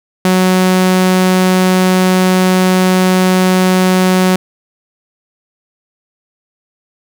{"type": "tone", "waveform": "sawtooth", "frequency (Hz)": 185, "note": "F#3", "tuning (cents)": 0, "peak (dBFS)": -4, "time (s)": [0.25, 4.36], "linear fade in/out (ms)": 2, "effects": []}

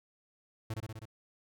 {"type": "tone with echo", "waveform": "45% pulse", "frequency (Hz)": 110.6, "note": "A2", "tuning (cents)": 9, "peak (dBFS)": -34, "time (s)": [0.7, 0.74], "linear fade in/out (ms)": 5, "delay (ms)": 63, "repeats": 5, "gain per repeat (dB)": -2, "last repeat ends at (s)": 1.055, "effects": []}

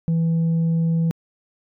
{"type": "tone", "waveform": "sine", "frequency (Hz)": 164.81, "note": "E3", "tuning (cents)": 0, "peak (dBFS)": -14, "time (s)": [0.08, 1.11], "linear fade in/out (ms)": 0, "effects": ["tanh soft clip ceiling -16 dBFS"]}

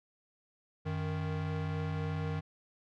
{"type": "tone pair together", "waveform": "square", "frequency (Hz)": [92.5, 155.57], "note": ["F#2", "D#3"], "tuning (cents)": [0, 0], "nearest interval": "major sixth", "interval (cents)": 900, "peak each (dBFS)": [-37, -35], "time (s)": [0.85, 2.41], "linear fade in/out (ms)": 20, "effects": ["low-pass 3000 Hz 12 dB/octave", "MP3 96 kbps"]}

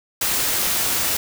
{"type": "noise", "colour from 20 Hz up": "white", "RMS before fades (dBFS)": -21, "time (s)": [0.21, 1.17], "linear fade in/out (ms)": 5, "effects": []}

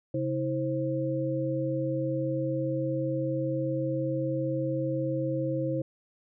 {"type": "tone cluster", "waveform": "sine", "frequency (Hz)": [135.7, 322.9, 528], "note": ["C#3", "E4", "C5"], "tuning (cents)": [-36, -36, 16], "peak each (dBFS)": -31, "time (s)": [0.14, 5.82], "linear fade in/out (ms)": 5, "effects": []}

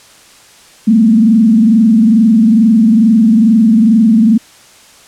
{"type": "tone with frequency modulation", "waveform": "sine", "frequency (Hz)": 222, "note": "A3", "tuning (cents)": 16, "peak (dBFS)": -4, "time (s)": [0.87, 4.38], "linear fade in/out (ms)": 10, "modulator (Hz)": 22.3, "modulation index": 0.79, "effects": ["white hiss -41 dBFS RMS until 5.07 s", "low-pass 9000 Hz 12 dB/octave"]}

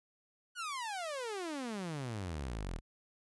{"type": "exponential sweep", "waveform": "sawtooth", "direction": "down", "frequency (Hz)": [1500, 36.71], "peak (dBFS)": -34, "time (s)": [0.55, 2.81], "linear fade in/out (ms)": 50, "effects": ["resampled to 24000 Hz"]}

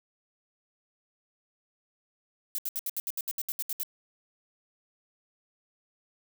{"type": "noise bursts", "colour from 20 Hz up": "violet", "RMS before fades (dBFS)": -32, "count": 13, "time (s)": [2.55, 3.832], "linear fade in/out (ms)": 0, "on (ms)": 34, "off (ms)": 70, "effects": []}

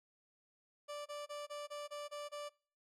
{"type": "tone bursts", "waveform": "30% pulse", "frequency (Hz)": 586, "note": "D5", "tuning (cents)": -4, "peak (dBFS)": -40, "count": 8, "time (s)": [0.88, 2.495], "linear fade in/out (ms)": 20, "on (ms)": 180, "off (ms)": 25, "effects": ["noise-tail reverb RT60 0.5 s tail -26 dB re dry", "low-pass 10000 Hz 12 dB/octave"]}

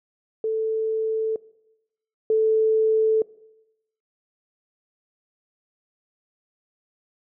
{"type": "tone pair in turn", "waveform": "sine", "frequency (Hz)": [441.1, 439.2], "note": ["A4", "A4"], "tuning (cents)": [4, -3], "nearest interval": "unison", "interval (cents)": 7, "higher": "first", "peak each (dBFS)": [-21, -16], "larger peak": "second", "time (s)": [[0.44, 1.36], [2.3, 3.22]], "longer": "neither", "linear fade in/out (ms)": 2, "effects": ["noise-tail reverb RT60 0.9 s tail -21 dB re dry"]}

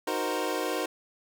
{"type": "chord", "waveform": "25% pulse", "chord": "C half-diminished seventh", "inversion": "first", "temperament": "equal", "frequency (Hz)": [311.1, 370, 466.2, 523.3], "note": ["Eb4", "Gb4", "Bb4", "C5"], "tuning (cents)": [0, 0, 0, 0], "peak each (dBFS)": -30, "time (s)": [0.07, 0.86], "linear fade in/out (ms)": 5, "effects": []}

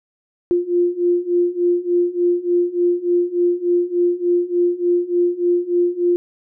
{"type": "beating tone pair", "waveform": "sine", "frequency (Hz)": [349.2, 352.6], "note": ["F4", "F4"], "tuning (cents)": [0, 17], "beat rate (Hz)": 3.4, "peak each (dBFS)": [-19, -17], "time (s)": [0.51, 6.16], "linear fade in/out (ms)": 0, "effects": []}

